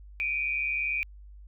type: tone pair together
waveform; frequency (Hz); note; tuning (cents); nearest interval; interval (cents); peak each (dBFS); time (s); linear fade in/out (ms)
sine; 2331 / 2471; D7 / D#7; -14 / -13; minor second; 101; -30 / -29; 0.2-1.03; 0
effects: added 50 Hz sine -45 dBFS peak until 1.47 s